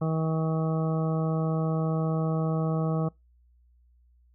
harmonic tone, 159.7 Hz, D#3, 45 cents sharp, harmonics 1 / 2 / 3 / 4 / 5 / 7 / 8, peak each -25 / -35 / -34 / -36 / -40 / -40 / -43 dBFS, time 0.01-3.09 s, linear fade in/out 10 ms, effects noise-tail reverb RT60 0.2 s tail -25 dB re dry + added 60 Hz sine -58 dBFS peak until 4.34 s

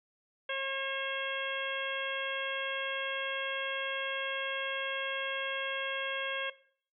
harmonic tone with a mistuned harmonic, 540 Hz, C#5, 45 cents flat, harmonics 1 / 2 / 3 / 4 / 5 / 6, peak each -37 / -42 / -38 / -41 / -41 / -41 dBFS, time 0.49-6.5 s, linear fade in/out 5 ms, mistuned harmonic 6, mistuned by +16 cents, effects noise-tail reverb RT60 0.5 s tail -17 dB re dry

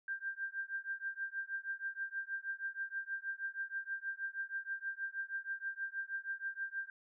sine tone with tremolo, 1585 Hz, G6, 19 cents sharp, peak -34 dBFS, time 0.08-6.9 s, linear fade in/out 2 ms, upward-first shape triangle, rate 6.3 Hz, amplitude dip 100%, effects none

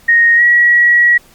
sine tone with pitch glide, 1864.7 to 1918.2 Hz, A#6 to A#6, 0 to +49 cents, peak -5 dBFS, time 0.08-1.18 s, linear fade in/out 10 ms, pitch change +49 cents, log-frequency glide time 0.36-0.42 s, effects pink hiss -45 dBFS RMS until 1.34 s + MP3 96 kbps

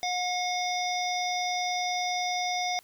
harmonic tone, 722 Hz, F#5, 43 cents flat, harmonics 1 / 3 / 5 / 7 / 8, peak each -29 / -34 / -36 / -37 / -38 dBFS, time 0.03-2.79 s, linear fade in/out 0 ms, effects white hiss -59 dBFS RMS until 2.83 s

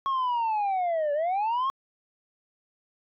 sine linear two-way sweep, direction down then up, 1100 to 569 to 1100 Hz, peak -21 dBFS, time 0.06-1.7 s, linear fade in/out 0 ms, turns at 1.13 s, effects tanh soft clip ceiling -23 dBFS

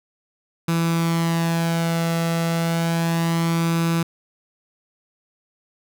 sawtooth tone with flanger, 166.6 Hz, E3, 19 cents sharp, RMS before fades -21 dBFS, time 0.68-4.03 s, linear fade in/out 5 ms, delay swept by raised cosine 0.79 to 1.51 ms, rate 0.31 Hz, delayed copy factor +0.5, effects none

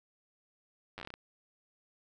slowing click train, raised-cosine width 0.3 ms, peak -27 dBFS, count 9, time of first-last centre 0.98-1.14 s, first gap 9 ms, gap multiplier 1.22, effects none

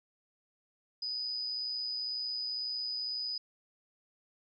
sine tone with amplitude modulation, 4978 Hz, D#8, in tune, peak -32 dBFS, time 1.02-3.38 s, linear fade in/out 5 ms, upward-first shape sine, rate 122 Hz, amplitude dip 35%, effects none

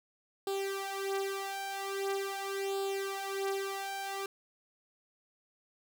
sawtooth tone with flanger, 392 Hz, G4, in tune, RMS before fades -36 dBFS, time 0.47-4.26 s, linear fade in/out 2 ms, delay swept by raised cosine 0.24 to 3.84 ms, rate 0.43 Hz, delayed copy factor +0.8, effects none

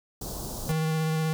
pink band-stop noise, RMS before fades -35 dBFS, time 0.21-0.72 s, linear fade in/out 5 ms, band 990 to 4500 Hz, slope 24 dB/octave
square tone with vibrato, 158.4 Hz, D#3, 31 cents sharp, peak -25 dBFS, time 0.69-1.33 s, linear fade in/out 0 ms, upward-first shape sine, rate 16 Hz, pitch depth 14 cents each way
effects none

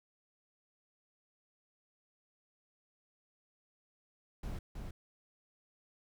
brown noise with echo, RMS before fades -40 dBFS, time 4.43-4.59 s, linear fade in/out 5 ms, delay 320 ms, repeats 1, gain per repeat -3 dB, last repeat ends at 4.91 s, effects none

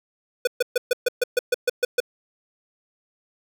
square tone bursts, 493.9 Hz, B4, in tune, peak -17 dBFS, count 11, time 0.45-2.003 s, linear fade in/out 5 ms, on 23 ms, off 130 ms, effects none

